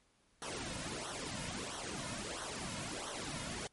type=noise with flanger; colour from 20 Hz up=pink; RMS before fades=-42 dBFS; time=0.42-3.67 s; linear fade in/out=0 ms; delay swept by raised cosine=0.41 to 2.61 ms; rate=1.5 Hz; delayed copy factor=-0.8; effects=pink hiss -72 dBFS RMS until 3.72 s + MP3 48 kbps